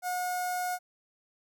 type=tone with notch filter; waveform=sawtooth; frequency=723 Hz; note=F#5; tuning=40 cents flat; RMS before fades=-32 dBFS; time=0.02-0.79 s; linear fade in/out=50 ms; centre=3100 Hz; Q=0.74; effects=none